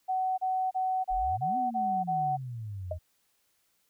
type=tone bursts; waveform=sine; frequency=750 Hz; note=F#5; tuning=23 cents sharp; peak=-26 dBFS; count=7; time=0.08-2.372 s; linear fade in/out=20 ms; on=300 ms; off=32 ms
type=exponential two-way sweep; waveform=sine; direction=up then down; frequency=32.35 to 261.6 to 82.2 Hz; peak=-35 dBFS; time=1.1-2.99 s; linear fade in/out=20 ms; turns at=1.57 s
type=tone with exponential decay; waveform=sine; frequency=622.3 Hz; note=D#5; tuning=in tune; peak=-27 dBFS; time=2.91-2.98 s; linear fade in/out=5 ms; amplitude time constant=15 ms
effects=white hiss -72 dBFS RMS until 3.89 s